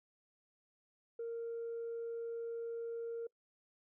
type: tone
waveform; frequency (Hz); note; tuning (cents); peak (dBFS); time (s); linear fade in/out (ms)
sine; 463.4; A#4; -10; -37; 1.19-3.27; 5
effects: noise-tail reverb RT60 0.1 s tail -25 dB re dry + tanh soft clip ceiling -36 dBFS